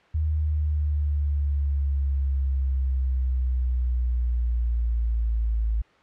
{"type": "exponential sweep", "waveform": "sine", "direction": "down", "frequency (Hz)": [77.78, 54.5], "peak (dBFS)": -21, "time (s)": [0.14, 5.82], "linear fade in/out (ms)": 10, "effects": ["white hiss -56 dBFS RMS until 6.02 s", "low-pass 2000 Hz 12 dB/octave"]}